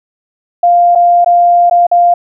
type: tone with dropouts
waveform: sine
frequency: 698.5 Hz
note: F5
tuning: in tune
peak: -4 dBFS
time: 0.63-2.14 s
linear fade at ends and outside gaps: 5 ms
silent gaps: 0.951-0.956 / 1.246-1.26 / 1.698-1.71 / 1.868-1.914 s
effects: none